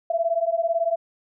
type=beating tone pair; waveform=sine; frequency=660 / 678 Hz; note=E5 / E5; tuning=+2 / +49 cents; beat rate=18 Hz; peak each=-23 dBFS; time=0.1-0.96 s; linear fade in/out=5 ms; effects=none